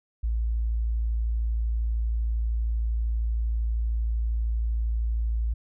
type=tone; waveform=sine; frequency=56.4 Hz; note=A1; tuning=44 cents sharp; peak=-23 dBFS; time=0.23-5.54 s; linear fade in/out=10 ms; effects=none